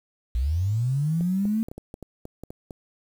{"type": "linear sweep", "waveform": "sine", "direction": "up", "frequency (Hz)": [56.3, 226.7], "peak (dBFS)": -21, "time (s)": [0.35, 1.63], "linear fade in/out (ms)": 0}
{"type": "clicks", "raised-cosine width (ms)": 2, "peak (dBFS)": -24, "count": 11, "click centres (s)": [1.209, 1.454, 1.685, 1.715, 1.78, 1.941, 2.027, 2.254, 2.436, 2.505, 2.708]}
{"effects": ["8-bit"]}